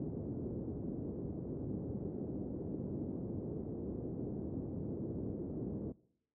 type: low-pass noise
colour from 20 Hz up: white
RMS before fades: -40 dBFS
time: 0-5.92 s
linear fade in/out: 2 ms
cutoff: 370 Hz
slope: 24 dB/octave
effects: noise-tail reverb RT60 0.7 s tail -21 dB re dry + high-pass 80 Hz 12 dB/octave